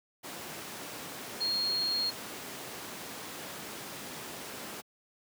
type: tone in noise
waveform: sine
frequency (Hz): 4264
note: C8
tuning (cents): +32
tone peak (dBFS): -28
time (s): 1.4-2.11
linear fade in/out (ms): 20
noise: pink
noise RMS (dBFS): -41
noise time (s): 0.23-4.82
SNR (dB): +10
effects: high-pass 200 Hz 12 dB/octave